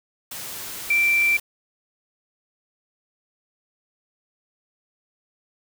sine tone in noise, 2347 Hz, D7, 2 cents flat, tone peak -16 dBFS, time 0.9-1.37 s, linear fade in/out 5 ms, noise white, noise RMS -34 dBFS, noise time 0.31-1.4 s, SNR +15 dB, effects none

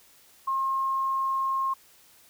sine tone, 1071 Hz, C6, 40 cents sharp, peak -24 dBFS, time 0.47-1.74 s, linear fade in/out 10 ms, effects white hiss -57 dBFS RMS until 2.29 s

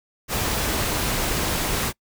pink noise, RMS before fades -24 dBFS, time 0.28-1.93 s, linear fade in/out 50 ms, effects noise-tail reverb RT60 0.1 s tail -25 dB re dry

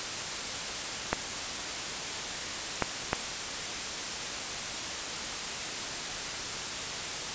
clicks, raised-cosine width 0.5 ms, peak -9 dBFS, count 3, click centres 1.13 / 2.823 / 3.131 s, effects white hiss -34 dBFS RMS until 7.34 s + resampled to 16000 Hz

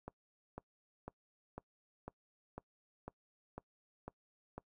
click train, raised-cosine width 1 ms, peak -30 dBFS, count 10, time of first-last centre 0.08-4.58 s, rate 2 Hz, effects noise-tail reverb RT60 0.1 s tail -22 dB re dry

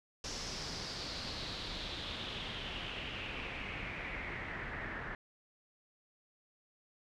pink noise with low-pass filter sweep, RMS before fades -42 dBFS, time 0.24-5.15 s, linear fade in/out 2 ms, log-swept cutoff 5700 to 1700 Hz, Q 4.2, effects none

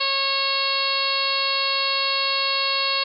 harmonic tone, 547 Hz, C#5, 23 cents flat, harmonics 1 / 2 / 3 / 4 / 5 / 6 / 7 / 8 / 9, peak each -32 / -27 / -35 / -32 / -27 / -31 / -29 / -24 / -35 dBFS, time 0-3.04 s, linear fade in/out 10 ms, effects none

